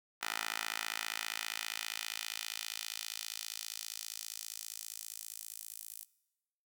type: tone with high-pass filter sweep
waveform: 10% pulse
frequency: 55 Hz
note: A1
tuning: in tune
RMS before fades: -42 dBFS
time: 0.21-6.05 s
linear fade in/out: 20 ms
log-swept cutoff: 1400 to 10000 Hz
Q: 1
effects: noise-tail reverb RT60 1.0 s tail -21 dB re dry